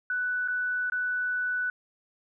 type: tone with dropouts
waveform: sine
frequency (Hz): 1488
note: F#6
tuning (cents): +9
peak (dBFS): -26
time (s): 0.1-1.7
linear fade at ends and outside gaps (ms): 2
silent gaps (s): 0.477-0.483 / 0.899-0.921
effects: none